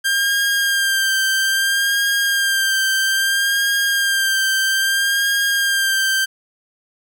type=tone with vibrato; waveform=sawtooth; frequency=1593 Hz; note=G6; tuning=27 cents sharp; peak=-12 dBFS; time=0.04-6.26 s; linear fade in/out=20 ms; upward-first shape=sine; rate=0.61 Hz; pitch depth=31 cents each way; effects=none